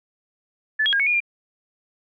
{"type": "tone with pitch steps", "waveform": "sine", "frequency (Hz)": [1739, 3290, 1622, 2215, 2435, 2395], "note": ["A6", "G#7", "G#6", "C#7", "D#7", "D7"], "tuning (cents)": [-21, -17, -41, -2, -38, 33], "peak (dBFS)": -17, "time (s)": [0.79, 1.204], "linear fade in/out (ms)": 10, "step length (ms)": 69, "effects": []}